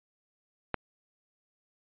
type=click; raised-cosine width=0.5 ms; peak=-13 dBFS; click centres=0.743 s; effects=resampled to 8000 Hz